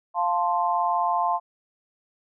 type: chord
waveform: sine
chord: F major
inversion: none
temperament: equal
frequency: 698.5 / 880 / 1046.5 Hz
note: F5 / A5 / C6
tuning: 0 / 0 / 0 cents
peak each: -25 dBFS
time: 0.14-1.4 s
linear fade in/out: 50 ms
effects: none